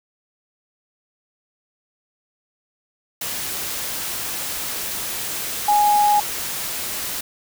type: tone in noise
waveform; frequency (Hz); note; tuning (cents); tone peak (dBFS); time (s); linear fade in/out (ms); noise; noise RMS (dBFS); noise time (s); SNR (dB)
sine; 830; G#5; -1; -13; 5.68-6.2; 5; white; -27; 3.21-7.21; +11
effects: none

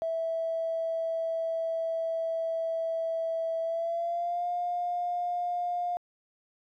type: tone with pitch glide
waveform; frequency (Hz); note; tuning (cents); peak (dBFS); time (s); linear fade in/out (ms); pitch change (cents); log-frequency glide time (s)
triangle; 656 to 707.2; E5 to F5; -9 to +22; -24; 0.02-5.97; 0; +131; 3.61-4.48
effects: tanh soft clip ceiling -26 dBFS

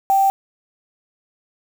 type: tone with quantisation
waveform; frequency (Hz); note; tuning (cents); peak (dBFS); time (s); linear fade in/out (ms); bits
sine; 781; G5; -7; -12; 0.1-0.3; 0; 5
effects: none

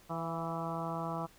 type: harmonic tone with a mistuned harmonic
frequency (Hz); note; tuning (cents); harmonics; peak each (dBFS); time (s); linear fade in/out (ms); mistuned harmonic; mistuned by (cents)
164.81; E3; 0; 1 / 2 / 3 / 4 / 5 / 6 / 7 / 8; -39 / -44 / -46 / -41 / -43 / -43 / -43 / -46; 0.09-1.27; 20; 4; +27
effects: pink hiss -61 dBFS RMS until 1.38 s

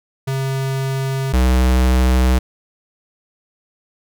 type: tone pair in turn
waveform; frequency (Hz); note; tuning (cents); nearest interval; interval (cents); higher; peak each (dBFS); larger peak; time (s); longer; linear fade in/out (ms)
square; 134.3 / 63.38; C3 / B1; +46 / +46; octave + minor second; 1300; first; -19 / -12; second; 0.27-1.33 / 1.33-2.39; neither; 10
effects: none

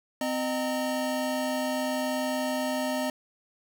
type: tone cluster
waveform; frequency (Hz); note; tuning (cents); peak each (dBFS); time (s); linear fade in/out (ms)
square; 257.3 / 614 / 921; C4 / D#5 / A#5; -29 / -23 / -21; -31 / -31 / -37; 0.21-3.1; 2
effects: none

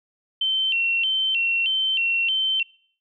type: tone with vibrato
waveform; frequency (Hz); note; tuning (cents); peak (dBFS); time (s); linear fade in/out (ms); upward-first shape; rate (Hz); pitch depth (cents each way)
sine; 2902; F#7; -34; -19; 0.41-2.63; 5; square; 1.6; 110
effects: noise-tail reverb RT60 0.6 s tail -26 dB re dry

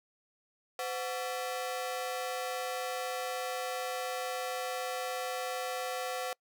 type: ring-modulated tone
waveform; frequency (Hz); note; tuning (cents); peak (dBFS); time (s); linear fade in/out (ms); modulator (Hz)
sawtooth; 622.3; D#5; 0; -27; 0.79-6.33; 2; 112
effects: noise-tail reverb RT60 0.1 s tail -26 dB re dry

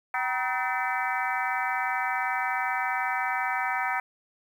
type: harmonic tone with a mistuned harmonic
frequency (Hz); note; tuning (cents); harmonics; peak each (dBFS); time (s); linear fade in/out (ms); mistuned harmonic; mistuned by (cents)
254.7; C4; -46; 3 / 4 / 5 / 6 / 7 / 8 / 9; -31 / -32 / -33 / -34 / -34 / -35 / -36; 0.14-4; 2; 4; -110
effects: 9-bit

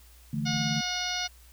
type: chord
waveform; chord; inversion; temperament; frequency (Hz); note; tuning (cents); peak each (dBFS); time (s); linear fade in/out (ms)
sine; D suspended second; none; equal; 146.83 / 164.81 / 220; D3 / E3 / A3; 0 / 0 / 0; -31 / -35 / -31; 0.33-0.81; 5
type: harmonic tone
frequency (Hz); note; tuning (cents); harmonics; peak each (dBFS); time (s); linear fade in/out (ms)
723; F#5; -40; 1 / 2 / 3 / 4 / 5 / 6 / 7 / 8; -37 / -37 / -37 / -37 / -37 / -37 / -37 / -37; 0.45-1.28; 20
type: clicks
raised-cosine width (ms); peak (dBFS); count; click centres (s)
5; -37; 2; 0.54 / 0.571
effects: added 60 Hz sine -52 dBFS peak until 1.52 s + white hiss -58 dBFS RMS until 1.52 s

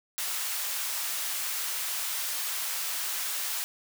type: high-pass noise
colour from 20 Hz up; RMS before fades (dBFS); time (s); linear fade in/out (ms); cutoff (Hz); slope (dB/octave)
white; -32; 0.18-3.64; 0; 870; 12
effects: none

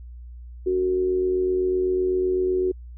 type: tone with amplitude modulation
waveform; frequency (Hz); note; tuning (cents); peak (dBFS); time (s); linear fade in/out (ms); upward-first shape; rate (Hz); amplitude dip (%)
sine; 369.7; F#4; -1; -17; 0.66-2.72; 10; sine; 87.9; 50
effects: added 60 Hz sine -37 dBFS peak until 2.97 s

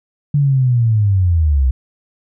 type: linear sweep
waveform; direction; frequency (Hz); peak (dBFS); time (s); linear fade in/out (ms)
sine; down; 146.83 to 61.74; -10; 0.34-1.71; 5
effects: none

